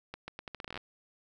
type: accelerating click train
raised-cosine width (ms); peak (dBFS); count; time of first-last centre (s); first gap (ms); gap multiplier
0.3; -24; 14; 0.14-0.776; 140; 0.79
effects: none